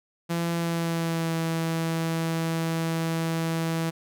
sawtooth tone with pitch glide, 169.1 to 163.91 Hz, E3 to E3, +44 to -10 cents, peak -21 dBFS, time 0.29-3.91 s, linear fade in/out 20 ms, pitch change -54 cents, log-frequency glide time 0.52-1.34 s, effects none

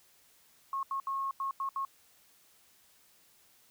sine tone bursts at uneven times, 1088 Hz, C#6, 33 cents flat, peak -31 dBFS, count 6, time 0.73-0.83 / 0.91-1 / 1.07-1.31 / 1.4-1.51 / 1.6-1.69 / 1.76-1.85 s, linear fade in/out 2 ms, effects white hiss -64 dBFS RMS until 3.7 s

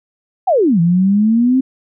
sine exponential two-way sweep, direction down then up, 810 to 164.81 to 267.1 Hz, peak -9 dBFS, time 0.47-1.61 s, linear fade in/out 10 ms, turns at 0.8 s, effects none

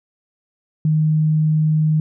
sine tone, 155.2 Hz, D#3, 4 cents flat, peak -13 dBFS, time 0.85-2 s, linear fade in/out 2 ms, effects none

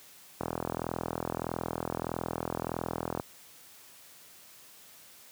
click train, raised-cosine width 1 ms, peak -17 dBFS, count 117, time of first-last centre 0.41-3.198 s, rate 41.6 Hz, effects white hiss -54 dBFS RMS until 5.31 s + high-pass 80 Hz 12 dB/octave

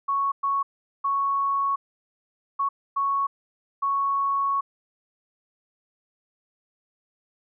sine tone bursts at uneven times, 1108.7 Hz, C#6, in tune, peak -21 dBFS, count 6, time 0.08-0.32 / 0.43-0.63 / 1.04-1.76 / 2.59-2.69 / 2.96-3.27 / 3.82-4.61 s, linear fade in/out 10 ms, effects none

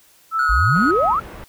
sine tone with pitch glide, 1318.5 to 1272.1 Hz, E6 to D#6, 0 to +38 cents, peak -17 dBFS, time 0.31-1.17 s, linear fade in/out 50 ms, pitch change -62 cents, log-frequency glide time 0.44-0.51 s
triangle tone, 1451 Hz, F#6, 34 cents flat, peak -17 dBFS, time 0.39-0.91 s, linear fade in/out 2 ms
sine exponential sweep, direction up, 46.25 to 1404 Hz, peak -16 dBFS, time 0.49-1.2 s, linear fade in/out 10 ms
pink low-pass noise, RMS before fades -36 dBFS, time 0.75-1.44 s, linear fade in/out 0 ms, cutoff 1900 Hz, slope 12 dB/octave
effects white hiss -53 dBFS RMS until 1.48 s

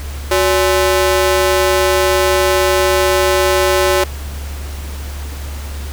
sawtooth ring-modulated tone, 470 Hz, A#4, 14 cents sharp, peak -4 dBFS, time 0.31-4.04 s, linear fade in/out 5 ms, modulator 102 Hz, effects added 71 Hz sine -23 dBFS peak until 5.92 s + pink hiss -33 dBFS RMS until 5.92 s

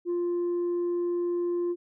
sine tone, 349.2 Hz, F4, in tune, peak -23 dBFS, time 0.05-1.76 s, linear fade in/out 50 ms, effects tanh soft clip ceiling -24 dBFS

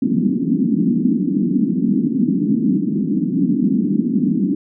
pink band-pass noise, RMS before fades -17 dBFS, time 0.02-4.55 s, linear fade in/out 5 ms, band 180 to 300 Hz, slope 48 dB/octave, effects none

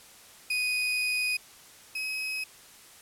35% pulse tone pair in turn, 2489 / 2547 Hz, D#7 / D#7, 0 / +40 cents, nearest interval unison, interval 40 cents, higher second, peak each -24 / -29 dBFS, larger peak first, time 0.5-1.37 / 1.95-2.44 s, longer first, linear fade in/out 5 ms, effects white hiss -52 dBFS RMS until 3.01 s + low-pass 12000 Hz 12 dB/octave

